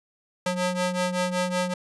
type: ring-modulated tone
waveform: sawtooth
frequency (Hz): 361.3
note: F#4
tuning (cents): -41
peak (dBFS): -17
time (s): 0.46-1.74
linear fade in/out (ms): 5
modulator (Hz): 178
effects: resampled to 24000 Hz